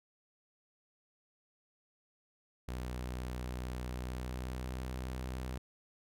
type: tone with pitch glide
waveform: sawtooth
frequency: 62.2 to 63.51 Hz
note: B1 to B1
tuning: +13 to +49 cents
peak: -34 dBFS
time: 2.68-5.58 s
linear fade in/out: 5 ms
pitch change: +36 cents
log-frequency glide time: 3.96-4.81 s
effects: none